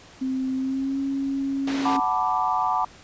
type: tone with pitch glide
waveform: sine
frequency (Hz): 261.6 to 273.7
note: C4 to C#4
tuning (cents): 0 to -22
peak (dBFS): -23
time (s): 0.21-2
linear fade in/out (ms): 10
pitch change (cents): +78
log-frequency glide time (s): 0.55-0.99
type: band-pass noise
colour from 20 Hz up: pink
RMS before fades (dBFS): -33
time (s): 1.67-1.97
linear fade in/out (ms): 5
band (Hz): 230 to 4900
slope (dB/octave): 12
type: chord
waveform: sine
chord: B minor seventh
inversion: second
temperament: equal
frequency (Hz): 740 / 880 / 987.8 / 1174.7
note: F#5 / A5 / B5 / D6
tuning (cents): 0 / 0 / 0 / 0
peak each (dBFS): -26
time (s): 1.85-2.85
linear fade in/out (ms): 5
effects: pink hiss -48 dBFS RMS until 3.03 s + resampled to 16000 Hz